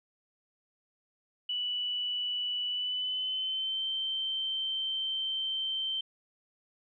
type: tone with pitch glide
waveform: sine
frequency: 2960 to 3114 Hz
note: F#7 to G7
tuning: 0 to -12 cents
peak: -30 dBFS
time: 1.49-6.01 s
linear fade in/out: 5 ms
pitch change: +88 cents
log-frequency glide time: 2.68-3.85 s
effects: none